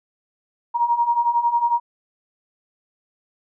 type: beating tone pair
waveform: sine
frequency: 938 / 949 Hz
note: A#5 / A#5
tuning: +11 / +31 cents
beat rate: 11 Hz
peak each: -22 / -18 dBFS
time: 0.74-1.8 s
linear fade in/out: 20 ms
effects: none